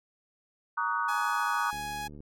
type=chord; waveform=sine; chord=D# minor seventh; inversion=second; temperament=equal with one note detuned; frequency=932.3 / 1134.6 / 1244.5 / 1480 Hz; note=A#5 / C#6 / D#6 / F#6; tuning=0 / +40 / 0 / 0 cents; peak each=-32 dBFS; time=0.77-1.71 s; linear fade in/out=10 ms
type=tone with pitch glide; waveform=sawtooth; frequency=841 to 833.7 Hz; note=G#5 to G#5; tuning=+22 to +6 cents; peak=-30 dBFS; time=1.08-2.08 s; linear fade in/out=10 ms; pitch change=-16 cents; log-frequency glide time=1.28-1.76 s
type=click train; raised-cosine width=3 ms; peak=-34 dBFS; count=36; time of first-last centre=1.73-2.204 s; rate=73.8 Hz
effects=MP3 64 kbps